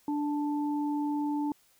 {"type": "tone pair together", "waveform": "sine", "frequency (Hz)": [293.7, 879.2], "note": ["D4", "A5"], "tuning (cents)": [0, -2], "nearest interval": "octave + perfect fifth", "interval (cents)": 1898, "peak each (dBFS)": [-28, -36], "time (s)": [0.08, 1.52], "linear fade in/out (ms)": 2, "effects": ["white hiss -65 dBFS RMS until 1.79 s"]}